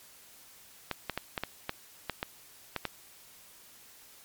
clicks, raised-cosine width 0.3 ms, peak -15 dBFS, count 10, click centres 0.913 / 1.097 / 1.176 / 1.378 / 1.436 / 1.694 / 2.097 / 2.229 / 2.763 / 2.853 s, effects white hiss -55 dBFS RMS until 4.24 s + MP3 96 kbps

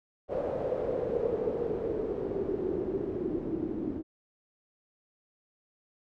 white noise with low-pass filter sweep, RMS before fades -32 dBFS, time 0.28-4.03 s, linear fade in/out 50 ms, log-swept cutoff 550 to 310 Hz, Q 6.6, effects none

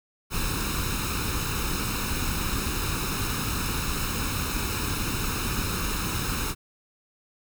pink noise with comb filter, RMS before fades -28 dBFS, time 0.3-6.55 s, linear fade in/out 50 ms, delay 0.76 ms, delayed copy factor +0.7, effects none

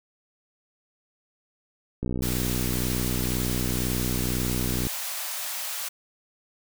click train, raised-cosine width 3 ms, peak -16 dBFS, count 177, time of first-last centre 2.03-4.869 s, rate 62 Hz
white high-pass noise, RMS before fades -32 dBFS, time 2.22-5.89 s, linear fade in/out 10 ms, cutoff 570 Hz, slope 48 dB/octave
effects none

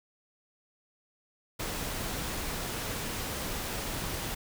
pink noise, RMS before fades -35 dBFS, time 1.59-4.35 s, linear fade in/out 10 ms, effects none

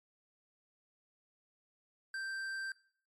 sine tone with tanh clipping, 1568 Hz, G6, in tune, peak -39 dBFS, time 2.14-2.72 s, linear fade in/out 2 ms, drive 11 dB, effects noise-tail reverb RT60 0.5 s tail -20 dB re dry + MP3 64 kbps

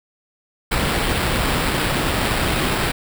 pink noise with sample-and-hold, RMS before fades -20 dBFS, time 0.71-2.92 s, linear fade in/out 10 ms, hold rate 6300 Hz, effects none

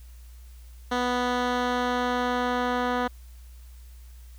10% pulse tone with low-pass filter sweep, 246.9 Hz, B3, in tune, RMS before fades -26 dBFS, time 0.91-3.08 s, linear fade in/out 10 ms, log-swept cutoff 4500 to 2600 Hz, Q 0.74, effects added 60 Hz sine -43 dBFS peak until 4.38 s + white hiss -59 dBFS RMS until 4.38 s

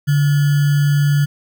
sine tone with sample-and-hold, 144.7 Hz, D3, 25 cents flat, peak -11 dBFS, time 0.07-1.26 s, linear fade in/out 20 ms, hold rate 1575 Hz, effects none

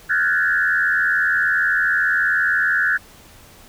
sine tone with frequency modulation, 1598 Hz, G6, 33 cents sharp, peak -15 dBFS, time 0.09-2.98 s, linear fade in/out 20 ms, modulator 83.6 Hz, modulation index 2, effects pink hiss -46 dBFS RMS until 3.68 s

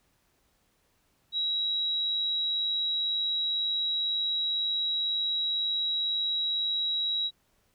sine tone, 3866 Hz, B7, 38 cents flat, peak -26 dBFS, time 1.32-7.31 s, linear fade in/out 50 ms, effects pink hiss -70 dBFS RMS until 7.74 s

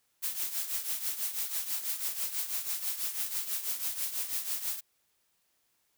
blue noise with tremolo, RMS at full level -31 dBFS, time 0.22-4.81 s, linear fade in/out 20 ms, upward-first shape triangle, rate 6.1 Hz, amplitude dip 75%, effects white hiss -74 dBFS RMS until 5.97 s

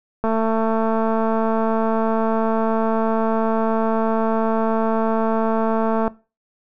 click train, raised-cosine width 1 ms, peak -8 dBFS, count 1303, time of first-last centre 0.24-6.079 s, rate 223 Hz, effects noise-tail reverb RT60 0.3 s tail -19 dB re dry

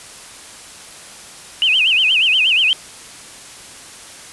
sine tone with vibrato, 2794 Hz, F7, in tune, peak -11 dBFS, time 1.62-2.73 s, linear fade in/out 0 ms, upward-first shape sine, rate 8.4 Hz, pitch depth 210 cents each way, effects white hiss -37 dBFS RMS until 4.32 s + resampled to 24000 Hz

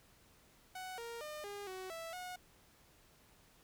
sawtooth tone with pitch steps, 744 / 466.5 / 605 / 406.4 / 374.2 / 659 / 727 Hz, F#5 / A#4 / D#5 / G#4 / F#4 / E5 / F#5, +9 / +1 / -49 / -38 / +20 / -1 / -31 cents, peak -40 dBFS, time 0.75-2.36 s, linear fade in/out 5 ms, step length 230 ms, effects pink hiss -66 dBFS RMS until 3.63 s

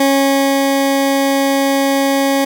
20% pulse tone with ADSR envelope, 274.5 Hz, C#4, 17 cents flat, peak -5 dBFS, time 0-2.45 s, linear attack 5 ms, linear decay 600 ms, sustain -2 dB, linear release 9 ms, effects none

